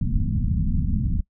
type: low-pass noise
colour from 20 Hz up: pink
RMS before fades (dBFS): -22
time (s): 0.01-1.21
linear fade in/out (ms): 5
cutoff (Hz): 230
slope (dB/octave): 48
effects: noise-tail reverb RT60 0.1 s tail -22 dB re dry